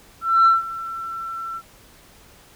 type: tone with ADSR envelope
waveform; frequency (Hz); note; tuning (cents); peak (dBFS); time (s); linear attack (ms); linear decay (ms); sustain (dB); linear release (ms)
sine; 1344; E6; +33; -8; 0.21-1.62; 250; 160; -19; 53
effects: tanh soft clip ceiling -8 dBFS + pink hiss -50 dBFS RMS until 2.55 s